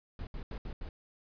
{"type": "noise bursts at uneven times", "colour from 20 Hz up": "brown", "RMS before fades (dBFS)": -40, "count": 5, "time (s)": [[0.19, 0.27], [0.34, 0.43], [0.51, 0.58], [0.65, 0.73], [0.81, 0.89]], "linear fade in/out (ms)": 2, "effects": ["resampled to 11025 Hz"]}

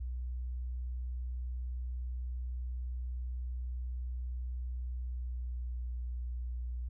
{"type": "tone with pitch glide", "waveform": "sine", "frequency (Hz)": [61.74, 60.68], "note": ["B1", "B1"], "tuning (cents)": [0, -30], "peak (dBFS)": -35, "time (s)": [0, 6.89], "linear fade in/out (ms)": 10, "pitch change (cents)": -30, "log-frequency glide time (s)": [4.99, 5.86], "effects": []}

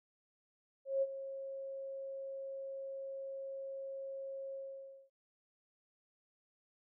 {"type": "tone with ADSR envelope", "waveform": "sine", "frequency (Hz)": 542, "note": "C#5", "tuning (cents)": -39, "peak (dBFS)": -28, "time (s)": [0.85, 5.1], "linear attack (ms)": 170, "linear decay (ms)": 40, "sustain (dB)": -13, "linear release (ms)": 560, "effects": []}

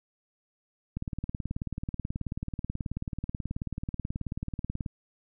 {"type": "click train", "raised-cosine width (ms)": 5, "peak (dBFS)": -20, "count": 73, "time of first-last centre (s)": [0.97, 4.862], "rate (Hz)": 18.5, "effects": []}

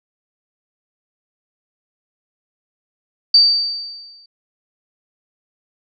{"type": "tone with exponential decay", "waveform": "sine", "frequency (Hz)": 4625, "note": "D8", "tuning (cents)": -27, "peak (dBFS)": -5, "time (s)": [3.34, 4.26], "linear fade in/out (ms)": 5, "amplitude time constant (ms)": 200, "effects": []}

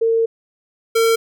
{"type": "tone pair in turn", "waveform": ["sine", "square"], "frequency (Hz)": [454.8, 454.8], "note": ["A#4", "A#4"], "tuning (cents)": [-43, -43], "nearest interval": "unison", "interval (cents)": 0, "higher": "neither", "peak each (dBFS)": -13, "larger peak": "neither", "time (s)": [[0.01, 0.26], [0.95, 1.16]], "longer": "first", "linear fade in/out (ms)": 10, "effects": []}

